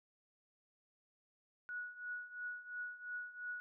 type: tone with tremolo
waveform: sine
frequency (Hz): 1464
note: F#6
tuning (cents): -19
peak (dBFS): -39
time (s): 1.69-3.6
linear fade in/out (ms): 0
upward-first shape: triangle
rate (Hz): 2.9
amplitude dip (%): 85
effects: none